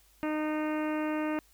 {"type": "harmonic tone", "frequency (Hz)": 306.8, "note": "D#4", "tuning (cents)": -24, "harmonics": [1, 2, 3, 4, 5, 6, 7, 8, 9], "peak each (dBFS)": [-30, -36, -40, -42, -44, -46, -47, -48, -49], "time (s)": [0.23, 1.39], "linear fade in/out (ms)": 0, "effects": ["added 50 Hz sine -64 dBFS peak until 1.53 s", "white hiss -64 dBFS RMS until 1.53 s"]}